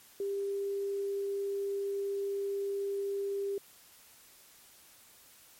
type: tone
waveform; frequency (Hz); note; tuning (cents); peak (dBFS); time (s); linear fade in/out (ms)
sine; 397.9; G4; +26; -31; 0.2-3.58; 2
effects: white hiss -58 dBFS RMS until 5.59 s + MP3 64 kbps